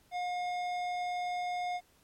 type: tone with tanh clipping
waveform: triangle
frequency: 716 Hz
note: F5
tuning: 43 cents sharp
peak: -34 dBFS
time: 0.11-1.81 s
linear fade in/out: 50 ms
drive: 18 dB
effects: pink hiss -66 dBFS RMS until 2.03 s + MP3 64 kbps

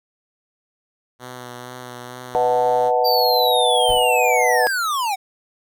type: tone with vibrato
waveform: 5% pulse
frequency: 124.2 Hz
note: B2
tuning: 10 cents sharp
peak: -22 dBFS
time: 1.19-2.92 s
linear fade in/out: 50 ms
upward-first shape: sine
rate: 2.2 Hz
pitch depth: 24 cents each way
type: chord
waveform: sine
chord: B dominant seventh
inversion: none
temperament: equal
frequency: 493.9 / 622.3 / 740 / 880 Hz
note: B4 / D#5 / F#5 / A5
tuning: 0 / 0 / 0 / 0 cents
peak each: -19 / -23 / -19 / -22 dBFS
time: 2.35-4.67 s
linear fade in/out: 0 ms
type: linear sweep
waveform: square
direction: down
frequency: 4699 to 738 Hz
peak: -20 dBFS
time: 3.04-5.16 s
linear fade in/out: 20 ms
type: noise with exponential decay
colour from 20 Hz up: brown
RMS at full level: -28 dBFS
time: 3.89-4.19 s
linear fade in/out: 1 ms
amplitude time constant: 64 ms
effects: none

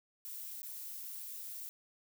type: noise with dropouts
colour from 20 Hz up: violet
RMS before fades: -45 dBFS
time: 0.25-1.69 s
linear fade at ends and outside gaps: 0 ms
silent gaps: 0.618-0.631 s
effects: none

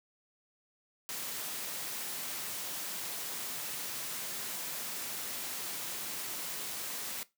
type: high-pass noise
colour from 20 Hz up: white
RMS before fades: -39 dBFS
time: 1.09-7.23 s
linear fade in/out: 0 ms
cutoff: 120 Hz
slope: 24 dB/octave
effects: noise-tail reverb RT60 0.2 s tail -18 dB re dry

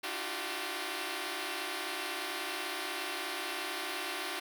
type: tone cluster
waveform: 5% pulse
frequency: 300.1 / 336.6 / 352.9 / 384.4 Hz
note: D4 / E4 / F4 / G4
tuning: +38 / +36 / +18 / -34 cents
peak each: -31 / -33 / -29 / -28 dBFS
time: 0.03-4.4 s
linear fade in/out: 10 ms
effects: none

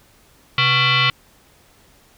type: tone with frequency modulation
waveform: sine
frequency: 490.2 Hz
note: B4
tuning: 13 cents flat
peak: -13 dBFS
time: 0.58-1.1 s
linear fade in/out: 2 ms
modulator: 622 Hz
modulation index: 5.3
effects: pink hiss -53 dBFS RMS until 2.17 s

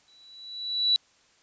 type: tone with exponential growth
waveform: sine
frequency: 3939 Hz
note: B7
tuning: 5 cents flat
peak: -17 dBFS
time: 0.08-0.96 s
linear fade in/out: 0 ms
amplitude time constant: 190 ms
effects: white hiss -62 dBFS RMS until 1.42 s + resampled to 16000 Hz

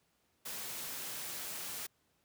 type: noise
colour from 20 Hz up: white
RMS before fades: -42 dBFS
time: 0.45-1.87 s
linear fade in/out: 10 ms
effects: pink hiss -75 dBFS RMS until 2.24 s + high-pass 80 Hz 12 dB/octave

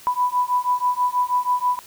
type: beating tone pair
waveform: sine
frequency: 987.8 / 994 Hz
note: B5 / B5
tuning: 0 / +11 cents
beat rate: 6.2 Hz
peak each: -21 dBFS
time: 0.07-1.79 s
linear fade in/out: 0 ms
effects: white hiss -45 dBFS RMS until 1.86 s

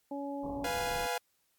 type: harmonic tone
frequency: 281.3 Hz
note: C#4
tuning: 26 cents sharp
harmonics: 1 / 2 / 3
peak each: -37 / -40 / -42 dBFS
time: 0.11-0.67 s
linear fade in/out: 5 ms
type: low-pass noise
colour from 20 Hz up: pink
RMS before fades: -44 dBFS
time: 0.43-1.07 s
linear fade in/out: 5 ms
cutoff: 1100 Hz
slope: 96 dB/octave
type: chord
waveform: sawtooth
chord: F diminished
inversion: second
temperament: equal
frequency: 493.9 / 698.5 / 830.6 Hz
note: Cb5 / F5 / Ab5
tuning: 0 / 0 / 0 cents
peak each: -32 dBFS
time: 0.64-1.18 s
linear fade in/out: 5 ms
effects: white hiss -74 dBFS RMS until 1.58 s + MP3 96 kbps

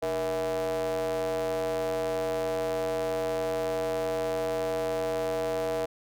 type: ring-modulated tone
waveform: square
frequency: 86.9 Hz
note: F2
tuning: 8 cents flat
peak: -25 dBFS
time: 0.02-5.86 s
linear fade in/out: 10 ms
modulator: 563 Hz
effects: none

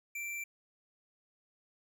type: tone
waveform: square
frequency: 2347 Hz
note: D7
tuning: 2 cents flat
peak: -38 dBFS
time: 0.15-0.44 s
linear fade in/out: 5 ms
effects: none

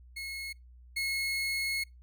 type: tone pair in turn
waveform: 30% pulse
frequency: 2173 / 2173 Hz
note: C#7 / C#7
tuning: -35 / -35 cents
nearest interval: unison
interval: 0 cents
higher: neither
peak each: -34 / -27 dBFS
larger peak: second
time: 0.16-0.53 / 0.96-1.84 s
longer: second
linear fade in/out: 10 ms
effects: noise-tail reverb RT60 0.2 s tail -25 dB re dry + added 61 Hz sine -51 dBFS peak until 2.02 s

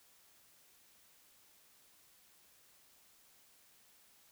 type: silence
effects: white hiss -66 dBFS RMS until 4.31 s

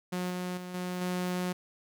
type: tone with level steps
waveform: sawtooth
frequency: 180.6 Hz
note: F#3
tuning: 42 cents flat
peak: -27 / -29 / -35 / -29 / -26 dBFS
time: 0.12-1.53 s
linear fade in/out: 10 ms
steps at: 0.3 / 0.57 / 0.74 / 1.01 s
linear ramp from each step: 5 ms
effects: none

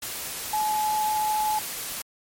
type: tone in noise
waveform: sine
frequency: 855 Hz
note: A5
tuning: 50 cents flat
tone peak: -22 dBFS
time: 0.53-1.59 s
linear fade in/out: 5 ms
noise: white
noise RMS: -33 dBFS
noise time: 0.02-2.02 s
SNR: +8 dB
effects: MP3 64 kbps

